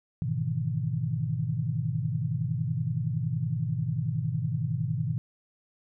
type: chord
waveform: sine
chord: E major seventh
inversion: first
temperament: equal with one note detuned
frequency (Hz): 103.83 / 123.47 / 153.95 / 164.81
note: G#2 / B2 / D#3 / E3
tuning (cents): 0 / 0 / -18 / 0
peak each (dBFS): -34 / -30 / -31 / -34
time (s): 0.22-5.18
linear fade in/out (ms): 0
effects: none